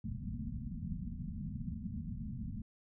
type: low-pass noise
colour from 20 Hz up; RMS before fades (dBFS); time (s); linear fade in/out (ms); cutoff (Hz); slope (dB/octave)
white; -41; 0.04-2.62; 5; 240; 96
effects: none